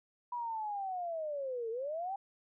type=linear two-way sweep; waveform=sine; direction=down then up; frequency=981 to 440 to 804 Hz; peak=-35 dBFS; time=0.32-2.16 s; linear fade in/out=5 ms; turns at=1.7 s; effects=none